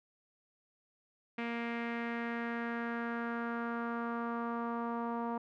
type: tone with low-pass filter sweep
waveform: sawtooth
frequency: 234.1 Hz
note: A#3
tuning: 8 cents sharp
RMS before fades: -37 dBFS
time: 1.38-5.38 s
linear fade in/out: 5 ms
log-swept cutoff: 2300 to 990 Hz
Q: 3.1
effects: none